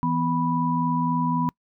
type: tone cluster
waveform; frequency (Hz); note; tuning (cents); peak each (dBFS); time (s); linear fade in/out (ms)
sine; 164.4 / 248.1 / 985; E3 / B3 / B5; -4 / +8 / -5; -25; 0.03-1.49; 0
effects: noise-tail reverb RT60 0.1 s tail -26 dB re dry